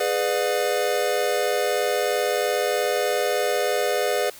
square chord, G# diminished seventh, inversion none, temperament just, 415.3 / 498.4 / 598 / 717.6 Hz, G#4 / B4 / D5 / F5, 0 / +16 / +31 / +47 cents, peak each -27 / -26 / -27 / -29 dBFS, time 0-4.3 s, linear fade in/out 5 ms, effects white hiss -44 dBFS RMS until 4.39 s

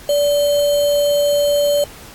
sine tone with sample-and-hold, 579 Hz, D5, 25 cents flat, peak -12 dBFS, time 0.09-1.84 s, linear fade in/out 2 ms, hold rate 3675 Hz, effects pink hiss -39 dBFS RMS until 2.14 s + AAC 64 kbps

